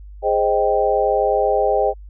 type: chord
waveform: sine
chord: Ab major seventh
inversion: none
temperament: equal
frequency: 415.3 / 523.3 / 622.3 / 784 Hz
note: Ab4 / C5 / Eb5 / G5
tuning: 0 / 0 / 0 / 0 cents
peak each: -20 dBFS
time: 0.22-1.94 s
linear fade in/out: 50 ms
effects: added 50 Hz sine -35 dBFS peak until 2.09 s